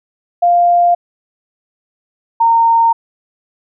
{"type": "tone pair in turn", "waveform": "sine", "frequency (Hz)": [698.5, 919.2], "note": ["F5", "A#5"], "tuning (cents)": [0, -25], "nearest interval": "perfect fourth", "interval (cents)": 475, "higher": "second", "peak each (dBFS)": -7, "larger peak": "neither", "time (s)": [[0.42, 0.95], [2.4, 2.93]], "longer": "neither", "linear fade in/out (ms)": 10, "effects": []}